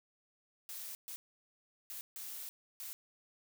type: noise bursts at uneven times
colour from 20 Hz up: blue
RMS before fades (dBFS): -45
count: 5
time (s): 0.69-0.95 / 1.08-1.16 / 1.9-2.01 / 2.16-2.49 / 2.8-2.93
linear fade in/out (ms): 0
effects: none